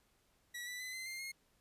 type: tone with pitch steps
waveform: sawtooth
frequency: 1935 / 1975.7 / 2017 / 2060 / 2103 / 2147 Hz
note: B6 / B6 / B6 / C7 / C7 / C7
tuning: -36 / 0 / +36 / -28 / +8 / +44 cents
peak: -39 dBFS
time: 0.54-1.32 s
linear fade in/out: 10 ms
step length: 130 ms
effects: pink hiss -74 dBFS RMS until 1.6 s + resampled to 32000 Hz